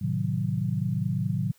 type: chord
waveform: sine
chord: A diminished seventh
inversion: none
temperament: equal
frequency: 110 / 130.81 / 155.56 / 185 Hz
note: A2 / C3 / Eb3 / Gb3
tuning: 0 / 0 / 0 / 0 cents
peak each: -30 dBFS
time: 0.01-1.52 s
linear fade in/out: 10 ms
effects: white hiss -62 dBFS RMS until 1.58 s